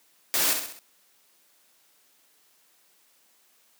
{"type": "noise with echo", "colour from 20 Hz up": "white", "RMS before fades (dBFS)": -24, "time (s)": [0.34, 0.53], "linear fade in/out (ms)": 0, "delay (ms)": 65, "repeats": 4, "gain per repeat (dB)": -6, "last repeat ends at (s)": 0.79, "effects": ["white hiss -63 dBFS RMS until 3.79 s", "high-pass 200 Hz 12 dB/octave"]}